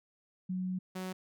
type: tone pair in turn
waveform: sine / sawtooth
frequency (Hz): 184.4 / 185.79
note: F#3 / F#3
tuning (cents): -6 / +7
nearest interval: unison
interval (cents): 13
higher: second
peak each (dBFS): -32 / -33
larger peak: first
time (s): 0.49-0.79 / 0.95-1.13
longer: first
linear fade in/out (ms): 10
effects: none